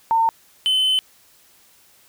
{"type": "tone pair in turn", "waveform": ["sine", "triangle"], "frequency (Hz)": [906, 3047], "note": ["A#5", "G7"], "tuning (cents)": [-50, -50], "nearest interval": "octave + major sixth", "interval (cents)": 2100, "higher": "second", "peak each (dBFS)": -14, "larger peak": "neither", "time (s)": [[0.11, 0.29], [0.66, 0.99]], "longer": "second", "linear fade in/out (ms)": 0, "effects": ["white hiss -54 dBFS RMS until 2.08 s"]}